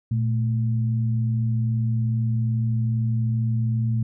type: tone pair together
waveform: sine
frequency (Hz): 116.54 / 219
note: A#2 / A3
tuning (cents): 0 / -8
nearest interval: major seventh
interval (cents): 1092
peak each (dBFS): -20 / -29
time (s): 0.11-4.03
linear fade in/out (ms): 5
effects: none

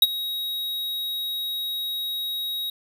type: tone with ADSR envelope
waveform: square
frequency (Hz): 3800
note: A#7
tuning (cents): +33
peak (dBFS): -10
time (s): 0.02-2.7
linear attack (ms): 4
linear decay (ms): 34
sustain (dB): -17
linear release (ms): 4
effects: none

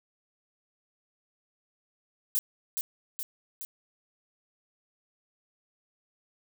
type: noise with echo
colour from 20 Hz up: violet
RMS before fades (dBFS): -27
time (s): 2.35-2.39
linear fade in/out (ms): 0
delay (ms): 420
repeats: 3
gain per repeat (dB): -4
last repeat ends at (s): 3.65
effects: none

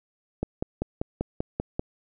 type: click train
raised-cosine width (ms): 2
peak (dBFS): -13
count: 8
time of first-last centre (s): 0.43-1.795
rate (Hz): 5.13
effects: none

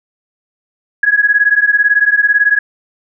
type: beating tone pair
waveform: sine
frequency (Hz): 1661.2 / 1679.2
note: G#6 / G#6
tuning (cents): 0 / +19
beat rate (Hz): 18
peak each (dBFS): -11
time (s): 1.03-2.59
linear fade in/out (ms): 5
effects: none

